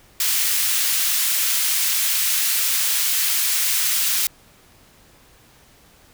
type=high-pass noise; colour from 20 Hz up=white; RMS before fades=-20 dBFS; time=0.2-4.27 s; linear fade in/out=2 ms; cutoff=1800 Hz; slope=12 dB/octave; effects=pink hiss -52 dBFS RMS until 6.13 s